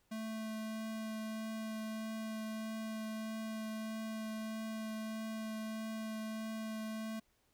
square tone with vibrato, 219.6 Hz, A3, 3 cents flat, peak -40 dBFS, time 0.11-7.2 s, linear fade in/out 10 ms, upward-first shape triangle, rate 1.6 Hz, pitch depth 10 cents each way, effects pink hiss -75 dBFS RMS until 7.53 s

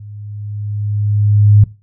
sine tone with level ramp, 103.83 Hz, G#2, in tune, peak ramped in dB -30 to -3 dBFS, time 0-1.64 s, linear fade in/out 5 ms, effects noise-tail reverb RT60 0.3 s tail -19 dB re dry

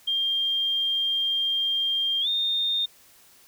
sine tone with pitch glide, 3197 to 3651 Hz, G7 to A#7, +33 to -37 cents, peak -22 dBFS, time 0.07-2.86 s, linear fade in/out 10 ms, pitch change +230 cents, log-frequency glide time 2.21-2.28 s, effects white hiss -55 dBFS RMS until 3.47 s

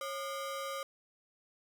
40% pulse ring-modulated tone, 880 Hz, A5, in tune, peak -33 dBFS, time 0.01-0.83 s, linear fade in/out 2 ms, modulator 334 Hz, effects none

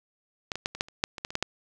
clicks, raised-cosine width 0.2 ms, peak -13 / -16 / -10 / -22 / -8 / -30 / -6 / -20 / -14 / -22 / -9 / -8 dBFS, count 12, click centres 0.518 / 0.556 / 0.659 / 0.75 / 0.809 / 0.885 / 1.039 / 1.182 / 1.249 / 1.305 / 1.354 / 1.426 s, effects none

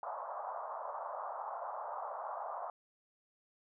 pink band-pass noise, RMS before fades -42 dBFS, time 0.03-2.7 s, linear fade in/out 2 ms, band 610 to 1200 Hz, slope 48 dB/octave, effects none

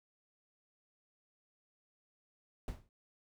brown noise with exponential decay, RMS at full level -37 dBFS, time 2.68-2.89 s, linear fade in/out 1 ms, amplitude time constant 45 ms, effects none

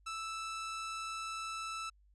sawtooth tone, 1318.5 Hz, E6, in tune, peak -35 dBFS, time 0.06-1.9 s, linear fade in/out 10 ms, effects added 50 Hz sine -63 dBFS peak until 2.14 s + resampled to 22050 Hz

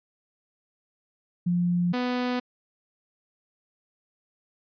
sine / sawtooth tone pair in turn, 175.6 / 248.3 Hz, F3 / B3, +10 / +9 cents, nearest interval tritone, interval 599 cents, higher second, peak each -21 dBFS, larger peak neither, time 1.46-1.93 / 1.93-2.4 s, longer neither, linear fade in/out 10 ms, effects resampled to 11025 Hz

